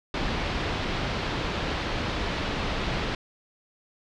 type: low-pass noise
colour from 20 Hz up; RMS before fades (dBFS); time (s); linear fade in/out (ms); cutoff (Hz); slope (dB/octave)
pink; -29; 0.14-3.15; 2; 4300; 24
effects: none